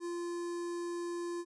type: tone with notch filter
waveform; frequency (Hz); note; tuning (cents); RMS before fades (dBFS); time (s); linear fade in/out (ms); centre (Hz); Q
square; 346; F4; -16; -38; 0-1.45; 50; 2800; 0.73
effects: resampled to 22050 Hz